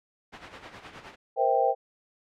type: noise with tremolo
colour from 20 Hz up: white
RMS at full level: -34 dBFS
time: 0.32-1.16 s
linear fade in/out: 20 ms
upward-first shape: sine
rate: 9.6 Hz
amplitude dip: 65%
type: chord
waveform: sine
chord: C dominant seventh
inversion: third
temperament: just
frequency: 470.9 / 523.3 / 654.1 / 784.9 Hz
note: Bb4 / C5 / E5 / G5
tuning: +18 / 0 / -14 / +2 cents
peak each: -28 / -26 / -28 / -24 dBFS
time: 1.36-1.75 s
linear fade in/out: 50 ms
effects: low-pass 2000 Hz 12 dB/octave